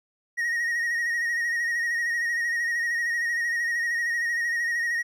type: tone with vibrato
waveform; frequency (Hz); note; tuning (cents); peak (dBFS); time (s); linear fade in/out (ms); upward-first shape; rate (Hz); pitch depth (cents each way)
triangle; 1878; A#6; +12; -22; 0.37-5.03; 20; sine; 13; 39
effects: none